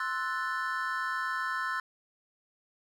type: chord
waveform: triangle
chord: F# half-diminished seventh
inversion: second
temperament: equal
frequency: 1046.5 / 1318.5 / 1480 / 1760 Hz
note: C6 / E6 / F#6 / A6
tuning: 0 / 0 / 0 / 0 cents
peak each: -34 dBFS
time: 0-1.8 s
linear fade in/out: 2 ms
effects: none